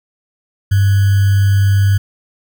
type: tone with sample-and-hold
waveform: sine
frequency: 98.7 Hz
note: G2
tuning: 12 cents sharp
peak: -8 dBFS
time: 0.71-1.98 s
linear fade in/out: 10 ms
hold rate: 1575 Hz
effects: none